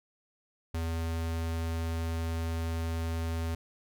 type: tone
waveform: square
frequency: 82.3 Hz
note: E2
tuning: 2 cents flat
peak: -31 dBFS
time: 0.74-3.55 s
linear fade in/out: 5 ms
effects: none